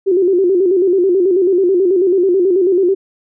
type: tone with vibrato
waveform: sine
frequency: 370 Hz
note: F#4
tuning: in tune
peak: -9 dBFS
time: 0.06-2.95 s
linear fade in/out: 20 ms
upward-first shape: square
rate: 9.2 Hz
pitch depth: 86 cents each way
effects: none